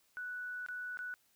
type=tone with dropouts; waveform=sine; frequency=1480 Hz; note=F#6; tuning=in tune; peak=-39 dBFS; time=0.17-1.14 s; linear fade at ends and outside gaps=0 ms; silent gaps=0.663-0.686 / 0.972-0.99 s; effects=white hiss -72 dBFS RMS until 1.35 s